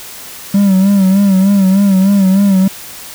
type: tone with vibrato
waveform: triangle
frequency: 194.5 Hz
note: G3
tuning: 13 cents flat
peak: -4 dBFS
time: 0.54-2.68 s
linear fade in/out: 5 ms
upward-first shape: sine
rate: 3.3 Hz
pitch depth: 67 cents each way
effects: white hiss -30 dBFS RMS until 3.14 s